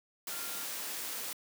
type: tone in noise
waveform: sine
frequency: 1396.9 Hz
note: F6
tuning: in tune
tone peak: -49 dBFS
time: 0.31-0.64 s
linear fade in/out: 2 ms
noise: white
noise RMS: -39 dBFS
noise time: 0.27-1.33 s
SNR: -13 dB
effects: high-pass 200 Hz 12 dB/octave